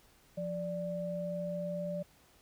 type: tone pair together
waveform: sine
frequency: 174.75 / 587.3 Hz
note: F3 / D5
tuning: +1 / 0 cents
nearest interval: octave + major sixth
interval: 2099 cents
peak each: -38 / -36 dBFS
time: 0.37-2.03 s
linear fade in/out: 10 ms
effects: pink hiss -64 dBFS RMS until 2.41 s